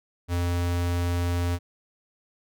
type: tone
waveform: square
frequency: 87.31 Hz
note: F2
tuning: in tune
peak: -24 dBFS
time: 0.28-1.59 s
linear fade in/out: 50 ms
effects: none